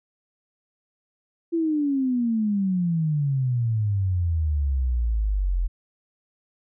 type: exponential sweep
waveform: sine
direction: down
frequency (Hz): 340 to 41.92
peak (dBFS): -20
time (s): 1.52-5.68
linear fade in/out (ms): 20
effects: none